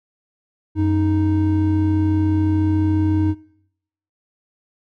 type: tone pair together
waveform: triangle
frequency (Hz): 92.5 / 311.5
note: F#2 / D#4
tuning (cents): 0 / +2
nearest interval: octave + major sixth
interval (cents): 2102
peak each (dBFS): -16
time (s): 0.75-3.35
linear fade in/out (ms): 50
effects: noise-tail reverb RT60 0.8 s tail -23 dB re dry